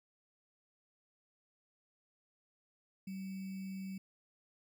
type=tone with sample-and-hold; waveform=sine; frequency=191.4 Hz; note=G3; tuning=41 cents flat; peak=-40 dBFS; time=3.07-3.98 s; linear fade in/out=5 ms; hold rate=2450 Hz; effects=none